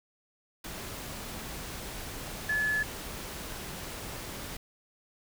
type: tone in noise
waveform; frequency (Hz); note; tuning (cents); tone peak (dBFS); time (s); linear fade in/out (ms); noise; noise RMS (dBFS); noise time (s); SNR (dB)
sine; 1717; A6; -43; -26; 2.49-2.83; 5; pink; -40; 0.64-4.57; +11
effects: none